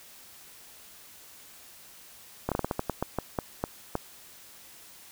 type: slowing click train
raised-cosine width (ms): 1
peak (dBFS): -13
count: 13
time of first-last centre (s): 2.49-3.954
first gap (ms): 27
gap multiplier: 1.25
effects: white hiss -51 dBFS RMS until 5.11 s